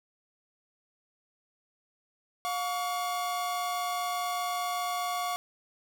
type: tone pair together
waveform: 45% pulse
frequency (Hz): 713.1 / 1132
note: F5 / C#6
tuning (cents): +36 / +36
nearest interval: minor sixth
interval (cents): 800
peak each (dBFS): -32 / -33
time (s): 2.45-5.36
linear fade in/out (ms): 0
effects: none